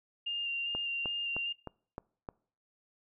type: tone with vibrato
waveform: sine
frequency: 2794 Hz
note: F7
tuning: in tune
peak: -32 dBFS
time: 0.26-1.53 s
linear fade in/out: 10 ms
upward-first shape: square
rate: 2.5 Hz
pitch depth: 13 cents each way
type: click train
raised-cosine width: 1 ms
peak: -25 dBFS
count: 6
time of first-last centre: 0.75-2.288 s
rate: 3.25 Hz
effects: noise-tail reverb RT60 0.5 s tail -25 dB re dry